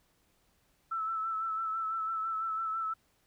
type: tone with vibrato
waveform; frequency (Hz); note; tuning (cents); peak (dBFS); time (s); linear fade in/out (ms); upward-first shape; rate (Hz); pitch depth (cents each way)
sine; 1318.5; E6; 0; -31; 0.91-2.94; 10; sine; 6; 31
effects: pink hiss -71 dBFS RMS until 3.26 s